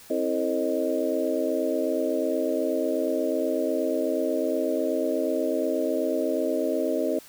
harmonic tone with a mistuned harmonic, 88.2 Hz, F2, 18 cents sharp, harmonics 3 / 4 / 5 / 6 / 7, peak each -30 / -29 / -30 / -30 / -28 dBFS, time 0.1-7.19 s, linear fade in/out 5 ms, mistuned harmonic 4, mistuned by -130 cents, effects white hiss -49 dBFS RMS until 7.28 s

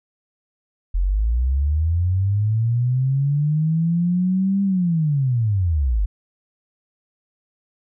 sine linear two-way sweep, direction up then down, 41.73 to 199.1 to 44.95 Hz, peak -16 dBFS, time 0.94-6.06 s, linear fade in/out 10 ms, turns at 4.63 s, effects none

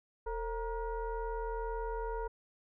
sine tone with frequency modulation, 450 Hz, A4, 39 cents sharp, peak -34 dBFS, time 0.26-2.28 s, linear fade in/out 10 ms, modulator 491 Hz, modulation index 1.2, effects none

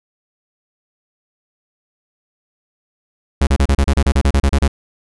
45% pulse tone bursts, 69.4 Hz, C#2, 3 cents sharp, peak -10 dBFS, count 14, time 3.41-4.679 s, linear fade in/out 5 ms, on 60 ms, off 33 ms, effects resampled to 24000 Hz

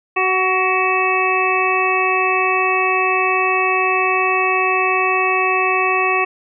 harmonic tone with a mistuned harmonic, 374.9 Hz, F#4, 23 cents sharp, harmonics 1 / 2 / 3 / 5 / 6 / 7, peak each -21 / -22 / -19 / -25 / -25 / -19 dBFS, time 0.16-6.25 s, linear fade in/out 10 ms, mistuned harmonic 2, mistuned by -19 cents, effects none

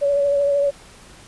sine tone with vibrato, 567 Hz, C#5, 39 cents sharp, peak -15 dBFS, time 0.01-0.71 s, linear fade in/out 20 ms, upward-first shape triangle, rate 13 Hz, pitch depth 29 cents each way, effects pink hiss -45 dBFS RMS until 1.27 s + resampled to 24000 Hz

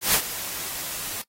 white noise with ADSR envelope, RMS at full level -18 dBFS, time 0.01-1.22 s, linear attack 130 ms, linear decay 70 ms, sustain -14 dB, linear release 7 ms, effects noise-tail reverb RT60 0.1 s tail -20 dB re dry + AAC 48 kbps

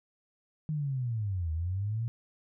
sine linear two-way sweep, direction down then up, 157.2 to 77.7 to 119.1 Hz, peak -29 dBFS, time 0.69-2.08 s, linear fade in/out 0 ms, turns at 1.52 s, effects none

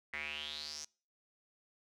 square tone with band-pass filter sweep, 74.9 Hz, D2, 35 cents sharp, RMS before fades -43 dBFS, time 0.13-0.85 s, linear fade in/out 5 ms, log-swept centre 2000 to 6100 Hz, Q 6.8, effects noise-tail reverb RT60 0.4 s tail -26 dB re dry

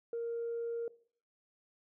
sine tone, 466.2 Hz, A#4, in tune, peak -33 dBFS, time 0.13-0.88 s, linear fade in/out 2 ms, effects noise-tail reverb RT60 0.5 s tail -20 dB re dry + tanh soft clip ceiling -31 dBFS

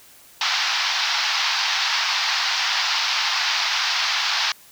white band-pass noise, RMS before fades -22 dBFS, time 0.41-4.52 s, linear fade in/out 2 ms, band 770 to 5400 Hz, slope 48 dB/octave, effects white hiss -49 dBFS RMS until 4.71 s

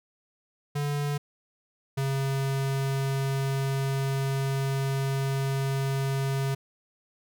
square tone pair in turn, 144.8 / 136.04 Hz, D3 / C#3, -24 / -32 cents, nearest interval minor second, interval 108 cents, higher first, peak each -27 / -26 dBFS, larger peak second, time 0.75-1.18 / 1.97-6.55 s, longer second, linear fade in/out 10 ms, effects none

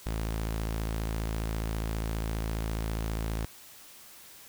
sawtooth tone, 54.8 Hz, A1, 6 cents flat, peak -26 dBFS, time 0.06-3.45 s, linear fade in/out 0 ms, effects white hiss -51 dBFS RMS until 4.48 s

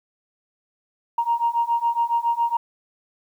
sine beating tone pair, 932.3 / 939.5 Hz, A#5 / A#5, 0 / +13 cents, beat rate 7.2 Hz, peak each -22 / -21 dBFS, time 1.18-2.57 s, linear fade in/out 5 ms, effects tanh soft clip ceiling -11 dBFS + 9-bit

